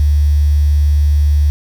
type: tone with quantisation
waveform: sine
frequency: 73.42 Hz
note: D2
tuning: in tune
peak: -8 dBFS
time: 0-1.5 s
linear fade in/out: 0 ms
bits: 6
effects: none